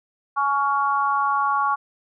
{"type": "harmonic tone", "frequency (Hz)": 280, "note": "C#4", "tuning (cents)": 18, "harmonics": [3, 4, 5], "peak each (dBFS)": [-24, -20, -27], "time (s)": [0.36, 1.76], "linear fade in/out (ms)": 20, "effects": []}